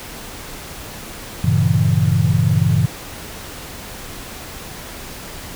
sine chord, G diminished seventh, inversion none, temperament equal, 98 / 116.54 / 138.59 / 164.81 Hz, G2 / Bb2 / Db3 / Fb3, 0 / 0 / 0 / 0 cents, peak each -18 dBFS, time 1.44-2.86 s, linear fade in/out 5 ms, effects pink hiss -33 dBFS RMS until 5.55 s

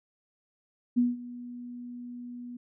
sine tone with ADSR envelope, 243.5 Hz, B3, 24 cents flat, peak -19 dBFS, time 0.96-2.57 s, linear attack 22 ms, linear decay 180 ms, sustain -19 dB, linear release 6 ms, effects none

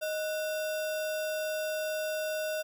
sine tone with sample-and-hold, 622.3 Hz, D#5, in tune, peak -30 dBFS, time 0.01-2.63 s, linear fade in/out 20 ms, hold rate 2100 Hz, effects none

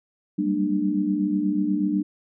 sine tone cluster, 191.8 / 200 / 231.5 / 298.8 Hz, G3 / G3 / A#3 / D4, -37 / +35 / -12 / +30 cents, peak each -28 / -26 / -30 / -23 dBFS, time 0.38-2.03 s, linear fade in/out 10 ms, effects none

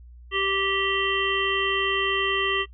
harmonic tone, 390.3 Hz, G4, 8 cents flat, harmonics 1 / 3 / 5 / 7 / 8, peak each -28 / -28 / -28 / -28 / -28 dBFS, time 0.31-2.66 s, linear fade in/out 50 ms, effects noise-tail reverb RT60 0.1 s tail -20 dB re dry + added 60 Hz sine -43 dBFS peak until 2.73 s

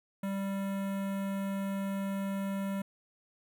square tone with notch filter, 196 Hz, G3, in tune, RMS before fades -34 dBFS, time 0.23-2.82 s, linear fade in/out 5 ms, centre 5000 Hz, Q 0.59, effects none

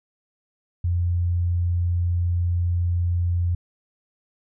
sine tone, 87.31 Hz, F2, in tune, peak -19 dBFS, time 0.84-3.55 s, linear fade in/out 5 ms, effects none

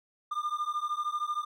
triangle beating tone pair, 1198 / 1211 Hz, D6 / D#6, +34 / -47 cents, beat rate 13 Hz, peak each -31 dBFS, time 0.31-1.45 s, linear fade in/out 10 ms, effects none

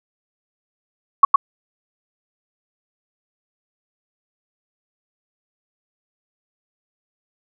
sine tone with echo, 1113 Hz, C#6, 7 cents sharp, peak -4 dBFS, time 1.23-1.25 s, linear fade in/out 5 ms, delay 110 ms, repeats 1, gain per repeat -2 dB, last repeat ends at 1.36 s, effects none

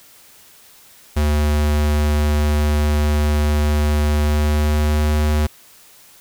square tone with pitch glide, 74.6 to 75.55 Hz, D2 to D2, +28 to +50 cents, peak -15 dBFS, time 1.16-5.47 s, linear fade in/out 10 ms, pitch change +22 cents, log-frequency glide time 4.17-5.07 s, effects white hiss -47 dBFS RMS until 6.2 s

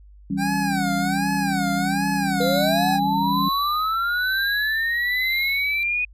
sine chord, C# diminished, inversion first, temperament equal, 164.81 / 196 / 277.2 Hz, E3 / G3 / C#4, 0 / 0 / 0 cents, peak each -29 / -24 / -26 dBFS, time 0.3-3.49 s, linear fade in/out 5 ms
25% pulse tone with vibrato, 772 Hz, G5, 27 cents flat, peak -20 dBFS, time 0.37-3 s, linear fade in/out 50 ms, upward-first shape sine, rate 1.3 Hz, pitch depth 170 cents each way
sine linear sweep, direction up, 479.8 to 2489 Hz, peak -20 dBFS, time 2.4-6.05 s, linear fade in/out 5 ms
square tone with tremolo, 3958 Hz, B7, 3 cents sharp, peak -27 dBFS, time 2.41-5.83 s, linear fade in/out 0 ms, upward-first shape sine, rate 1.1 Hz, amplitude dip 65%
effects added 50 Hz sine -44 dBFS peak until 6.13 s + resampled to 32000 Hz

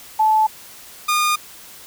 sine / sawtooth tone pair in turn, 869 / 1218.3 Hz, A5 / D#6, -22 / -37 cents, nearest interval tritone, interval 585 cents, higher second, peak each -12 dBFS, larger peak neither, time 0.19-0.47 / 1.08-1.36 s, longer neither, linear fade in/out 10 ms, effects white hiss -41 dBFS RMS until 1.86 s

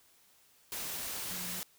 sine tone in noise, 180 Hz, F#3, 47 cents flat, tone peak -46 dBFS, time 1.31-1.6 s, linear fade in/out 0 ms, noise white, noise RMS -39 dBFS, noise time 0.72-1.63 s, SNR -10 dB, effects white hiss -65 dBFS RMS until 1.78 s

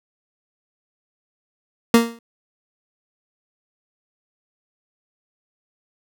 30% pulse tone with exponential decay, 232.1 Hz, A#3, 7 cents flat, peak -4 dBFS, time 1.94-2.19 s, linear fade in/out 2 ms, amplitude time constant 53 ms, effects none

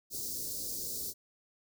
white band-stop noise, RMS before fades -38 dBFS, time 0.1-1.14 s, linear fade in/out 50 ms, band 540 to 4300 Hz, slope 48 dB/octave, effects none

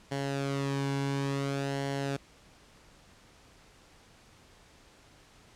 sawtooth tone with flanger, 138.59 Hz, C#3, in tune, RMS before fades -32 dBFS, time 0.11-2.17 s, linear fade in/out 10 ms, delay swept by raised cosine 0.8 to 1.6 ms, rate 0.57 Hz, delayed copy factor -0.6, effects pink hiss -58 dBFS RMS until 5.55 s + low-pass 8000 Hz 12 dB/octave

